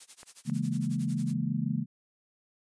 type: noise with tremolo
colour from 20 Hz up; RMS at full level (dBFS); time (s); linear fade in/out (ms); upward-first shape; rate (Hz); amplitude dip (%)
blue; -44; 0-1.34; 5; sine; 11; 95
type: clicks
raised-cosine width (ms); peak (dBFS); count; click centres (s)
0.5; -33; 2; 0.231 / 0.498
type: chord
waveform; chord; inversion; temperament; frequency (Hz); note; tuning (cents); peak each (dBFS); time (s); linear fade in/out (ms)
sine; A# half-diminished seventh; first; equal; 138.59 / 164.81 / 207.7 / 233.1; C#3 / E3 / G#3 / A#3; 0 / 0 / 0 / 0; -33; 0.45-1.86; 50
effects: resampled to 22050 Hz